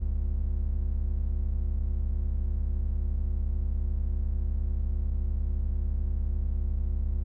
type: tone pair together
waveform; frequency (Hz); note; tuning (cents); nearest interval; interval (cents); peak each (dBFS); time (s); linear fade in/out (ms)
triangle; 40.18 / 71.6; E1 / D2; -44 / -43; minor seventh; 1001; -26; 0-7.24; 20
effects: none